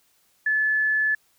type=tone; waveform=sine; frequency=1729 Hz; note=A6; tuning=31 cents flat; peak=-19 dBFS; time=0.46-1.15 s; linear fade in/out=5 ms; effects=white hiss -64 dBFS RMS until 1.38 s